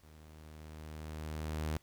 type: tone with level ramp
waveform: sawtooth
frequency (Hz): 77.5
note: D#2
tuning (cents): -6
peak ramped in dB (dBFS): -52 to -29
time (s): 0.03-1.77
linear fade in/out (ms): 0
effects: pink hiss -68 dBFS RMS until 1.82 s